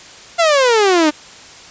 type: exponential sweep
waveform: sawtooth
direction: down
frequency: 698.5 to 293.7 Hz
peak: -6 dBFS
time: 0.38-1.11 s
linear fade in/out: 20 ms
effects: white hiss -38 dBFS RMS until 1.7 s + resampled to 16000 Hz